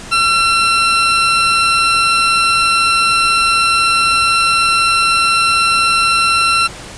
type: tone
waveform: 20% pulse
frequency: 1354 Hz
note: E6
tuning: 46 cents sharp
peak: -5 dBFS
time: 0.11-6.68 s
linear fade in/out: 20 ms
effects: pink hiss -31 dBFS RMS until 6.97 s + resampled to 22050 Hz